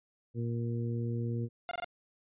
harmonic tone, 117.4 Hz, A#2, 13 cents sharp, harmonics 1 / 2 / 3 / 4, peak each -32 / -38 / -42 / -44 dBFS, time 0.34-1.49 s, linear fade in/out 50 ms
sawtooth tone bursts, 703 Hz, F5, 11 cents sharp, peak -30 dBFS, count 4, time 1.69-1.844 s, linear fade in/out 0 ms, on 22 ms, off 22 ms
effects resampled to 8000 Hz

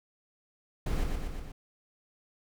brown noise with echo, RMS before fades -30 dBFS, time 0.86-1.04 s, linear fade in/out 5 ms, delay 120 ms, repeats 4, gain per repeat -3 dB, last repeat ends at 1.52 s, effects none

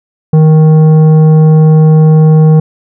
sine tone with tanh clipping, 156.4 Hz, D#3, 9 cents sharp, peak -3 dBFS, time 0.33-2.6 s, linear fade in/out 5 ms, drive 10 dB, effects none

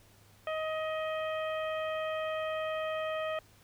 harmonic tone, 629 Hz, D#5, 19 cents sharp, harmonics 1 / 2 / 3 / 4 / 5, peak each -33 / -39 / -43 / -45 / -47 dBFS, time 0.47-3.39 s, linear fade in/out 2 ms, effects added 102 Hz sine -62 dBFS peak until 3.63 s + pink hiss -62 dBFS RMS until 3.63 s

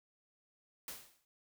white noise with exponential decay, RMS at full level -42 dBFS, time 0.88-1.25 s, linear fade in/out 1 ms, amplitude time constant 80 ms, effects none

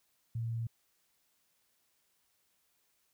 sine tone, 115.1 Hz, A#2, 22 cents flat, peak -33 dBFS, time 0.35-0.67 s, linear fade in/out 5 ms, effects white hiss -75 dBFS RMS until 3.13 s

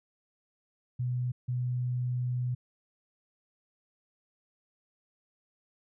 sine tone bursts at uneven times, 124.3 Hz, B2, 12 cents sharp, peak -28 dBFS, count 2, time 0.99-1.32 / 1.48-2.55 s, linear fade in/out 10 ms, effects none

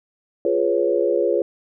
sine chord, C# dominant seventh, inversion first, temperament equal, 349.2 / 415.3 / 493.9 / 554.4 Hz, E#4 / G#4 / B4 / C#5, 0 / 0 / 0 / 0 cents, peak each -22 dBFS, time 0.45-1.42 s, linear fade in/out 2 ms, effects none

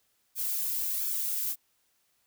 violet noise with flanger, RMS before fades -31 dBFS, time 0.35-1.56 s, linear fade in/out 50 ms, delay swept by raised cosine 1 to 2.3 ms, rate 1.4 Hz, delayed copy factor -0.55, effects white hiss -72 dBFS RMS until 2.26 s

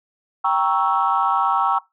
sine chord, G diminished seventh, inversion none, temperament equal with one note detuned, 784 / 939.4 / 1108.7 / 1318.5 Hz, G5 / Bb5 / Db6 / Fb6, 0 / +13 / 0 / 0 cents, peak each -21 dBFS, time 0.44-1.79 s, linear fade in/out 10 ms, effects noise-tail reverb RT60 0.2 s tail -21 dB re dry + tanh soft clip ceiling -7 dBFS

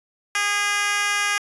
10% pulse tone with high-pass filter, 409.3 Hz, G#4, 25 cents flat, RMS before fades -22 dBFS, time 0.35-1.38 s, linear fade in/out 2 ms, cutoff 1500 Hz, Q 0.91, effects resampled to 24000 Hz

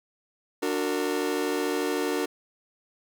40% pulse chord, D augmented, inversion none, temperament just, 293.7 / 367.1 / 458.9 Hz, D4 / F#4 / A#4, 0 / -14 / -27 cents, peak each -29 dBFS, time 0.62-2.26 s, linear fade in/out 10 ms, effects none

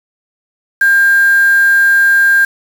sine tone with quantisation, 1600 Hz, G6, 35 cents sharp, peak -6 dBFS, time 0.81-2.45 s, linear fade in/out 5 ms, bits 4, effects none

